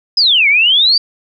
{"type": "exponential two-way sweep", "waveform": "sine", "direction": "down then up", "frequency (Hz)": [5180, 2153, 4740], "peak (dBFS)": -7, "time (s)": [0.17, 0.98], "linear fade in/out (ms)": 5, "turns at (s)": 0.48, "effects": []}